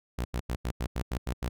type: tone bursts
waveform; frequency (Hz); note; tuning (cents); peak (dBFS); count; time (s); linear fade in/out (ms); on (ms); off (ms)
sawtooth; 60.8; B1; -26; -25; 9; 0.18-1.49; 10; 70; 85
effects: none